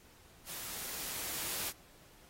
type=noise with level ramp; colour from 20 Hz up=white; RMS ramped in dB=-44 to -37 dBFS; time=0.45-1.73 s; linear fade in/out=50 ms; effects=pink hiss -61 dBFS RMS until 2.29 s + AAC 48 kbps